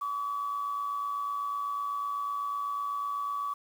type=tone with amplitude modulation; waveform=sine; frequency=1140 Hz; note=C#6; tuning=48 cents sharp; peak=-27 dBFS; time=0.01-3.54 s; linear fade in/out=10 ms; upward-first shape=sine; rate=108 Hz; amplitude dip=50%; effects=tanh soft clip ceiling -24 dBFS + 9-bit